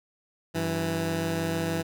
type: tone pair together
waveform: 15% pulse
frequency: 95.6 / 164.81 Hz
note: G2 / E3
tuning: -43 / 0 cents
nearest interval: major sixth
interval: 943 cents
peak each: -27 / -21 dBFS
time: 0.54-1.83 s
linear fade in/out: 20 ms
effects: none